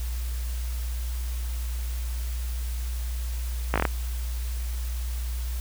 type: slowing click train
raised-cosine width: 0.5 ms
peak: -7 dBFS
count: 6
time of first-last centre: 3.74-3.852 s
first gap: 17 ms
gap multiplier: 1.14
effects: added 60 Hz sine -27 dBFS peak until 5.6 s + white hiss -43 dBFS RMS until 5.6 s